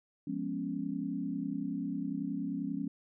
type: chord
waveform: sine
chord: C# dominant seventh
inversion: first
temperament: equal with one note detuned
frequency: 174.61 / 206.5 / 246.9 / 277.2 Hz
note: E#3 / G#3 / B3 / C#4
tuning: 0 / -10 / 0 / 0 cents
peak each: -40 / -39 / -40 / -36 dBFS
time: 0.27-2.88 s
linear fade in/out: 5 ms
effects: none